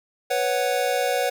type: chord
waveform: square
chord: B suspended second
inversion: none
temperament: equal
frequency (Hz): 493.9 / 554.4 / 740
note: B4 / C#5 / F#5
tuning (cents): 0 / 0 / 0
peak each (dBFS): -26 / -26 / -26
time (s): 0.3-1.3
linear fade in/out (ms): 10
effects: none